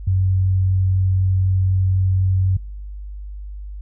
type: tone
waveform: sine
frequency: 94 Hz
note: F#2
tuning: 28 cents sharp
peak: -14 dBFS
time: 0.07-2.57 s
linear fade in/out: 5 ms
effects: noise-tail reverb RT60 0.7 s tail -26 dB re dry + added 50 Hz sine -29 dBFS peak until 3.81 s